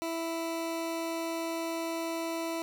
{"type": "tone", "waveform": "20% pulse", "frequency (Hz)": 330.3, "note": "E4", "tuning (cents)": 4, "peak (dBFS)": -27, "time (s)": [0.02, 2.62], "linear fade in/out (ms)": 0, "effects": []}